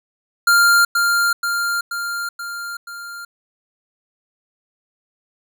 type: tone with echo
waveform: square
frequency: 1396.9 Hz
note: F6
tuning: in tune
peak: -11 dBFS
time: 0.47-0.85 s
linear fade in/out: 5 ms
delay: 480 ms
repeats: 5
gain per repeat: -4 dB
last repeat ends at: 3.25 s
effects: none